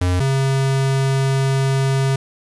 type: tone pair in turn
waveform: square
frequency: 90.1 / 135 Hz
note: F#2 / C#3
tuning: -45 / -45 cents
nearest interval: perfect fifth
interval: 700 cents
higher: second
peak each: -16 / -16 dBFS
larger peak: neither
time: 0.01-0.2 / 0.2-2.16 s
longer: second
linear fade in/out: 5 ms
effects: resampled to 24000 Hz + 7-bit